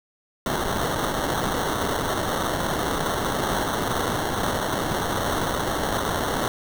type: noise with sample-and-hold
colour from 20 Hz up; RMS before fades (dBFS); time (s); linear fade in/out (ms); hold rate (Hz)
white; -25; 0.46-6.48; 2; 2450
effects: none